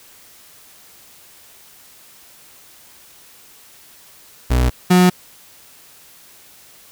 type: tone pair in turn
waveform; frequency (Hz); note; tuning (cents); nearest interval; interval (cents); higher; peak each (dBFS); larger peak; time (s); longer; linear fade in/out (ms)
35% pulse; 62 / 180.92; B1 / F#3; +7 / -39; octave + perfect fifth; 1854; second; -11 / -7; second; 4.5-4.7 / 4.9-5.1; neither; 10
effects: white hiss -46 dBFS RMS until 6.91 s